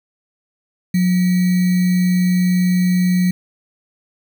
sine tone with sample-and-hold, 180.9 Hz, F#3, 39 cents flat, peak -12 dBFS, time 0.94-3.31 s, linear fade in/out 5 ms, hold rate 2100 Hz, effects none

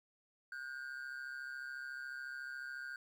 triangle ring-modulated tone, 1516 Hz, F#6, 42 cents sharp, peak -38 dBFS, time 0.52-2.96 s, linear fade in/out 2 ms, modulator 67 Hz, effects 12-bit

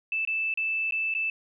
sine tone with dropouts, 2637 Hz, E7, in tune, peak -25 dBFS, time 0.12-1.3 s, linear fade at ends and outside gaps 2 ms, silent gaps 0.251-0.274 / 0.54-0.574 / 0.909-0.922 / 1.14-1.149 s, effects none

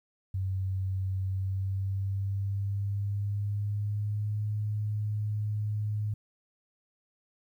sine tone with pitch glide, 95.1 to 105.52 Hz, F#2 to G#2, +48 to +28 cents, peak -28 dBFS, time 0.34-6.14 s, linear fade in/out 5 ms, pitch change +180 cents, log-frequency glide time 1.24-4.43 s, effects 11-bit

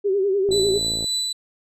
sine tone with vibrato, 392 Hz, G4, in tune, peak -17 dBFS, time 0.04-0.79 s, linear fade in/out 20 ms, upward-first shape sine, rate 10 Hz, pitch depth 77 cents each way
click train, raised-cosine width 2 ms, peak -19 dBFS, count 32, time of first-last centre 0.49-1.044 s, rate 56 Hz
35% pulse tone with tremolo, 3978 Hz, B7, 12 cents sharp, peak -18 dBFS, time 0.51-1.33 s, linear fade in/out 10 ms, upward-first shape triangle, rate 3.5 Hz, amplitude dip 35%
effects resampled to 32000 Hz

